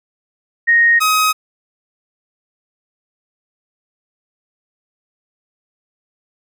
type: tone pair in turn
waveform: sine / sawtooth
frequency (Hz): 1864.7 / 1264.4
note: A#6 / D#6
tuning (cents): 0 / +27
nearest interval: perfect fifth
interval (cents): 673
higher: first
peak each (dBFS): -8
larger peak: neither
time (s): 0.67-1 / 1-1.33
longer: neither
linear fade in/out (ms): 20
effects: none